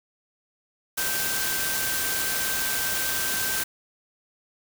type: tone in noise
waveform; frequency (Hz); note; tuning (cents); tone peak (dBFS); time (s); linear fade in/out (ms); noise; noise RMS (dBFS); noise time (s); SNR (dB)
sine; 1558; G6; -11; -32; 0.97-3.64; 10; white; -27; 0.97-3.64; -8
effects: none